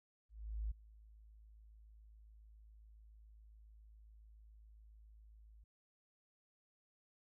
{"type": "tone with ADSR envelope", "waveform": "sine", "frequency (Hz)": 53.6, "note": "A1", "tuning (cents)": -45, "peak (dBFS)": -36, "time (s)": [0.29, 5.64], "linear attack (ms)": 420, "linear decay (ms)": 8, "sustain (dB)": -22, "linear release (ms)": 5, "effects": []}